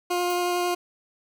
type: tone with vibrato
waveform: 20% pulse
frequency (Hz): 354.4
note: F4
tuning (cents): +25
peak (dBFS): -18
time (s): 0.1-0.75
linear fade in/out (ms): 10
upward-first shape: sine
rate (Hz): 11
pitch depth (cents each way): 8
type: noise with exponential decay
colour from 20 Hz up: violet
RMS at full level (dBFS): -34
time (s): 0.3-0.43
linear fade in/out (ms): 2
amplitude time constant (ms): 27
effects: none